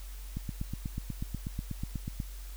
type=click train; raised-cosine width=5 ms; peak=-22 dBFS; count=16; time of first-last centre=0.37-2.202 s; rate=8.19 Hz; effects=added 46 Hz sine -40 dBFS peak until 2.56 s + white hiss -53 dBFS RMS until 2.56 s